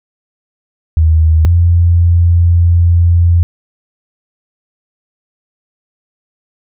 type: tone pair in turn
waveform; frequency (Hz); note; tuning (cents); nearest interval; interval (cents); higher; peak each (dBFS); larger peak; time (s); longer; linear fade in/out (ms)
sine; 79.7 / 85.91; D#2 / F2; +42 / -28; minor second; 130; second; -5; neither; 0.97-1.45 / 1.45-3.43; second; 0
effects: none